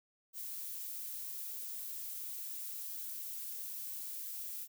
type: noise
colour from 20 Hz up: violet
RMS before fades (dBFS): -43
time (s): 0.33-4.68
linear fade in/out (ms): 50
effects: none